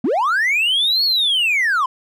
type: linear two-way sweep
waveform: triangle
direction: up then down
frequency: 196.1 to 4435 to 990 Hz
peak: -12 dBFS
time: 0.04-1.86 s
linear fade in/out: 5 ms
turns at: 1.04 s
effects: tanh soft clip ceiling -9 dBFS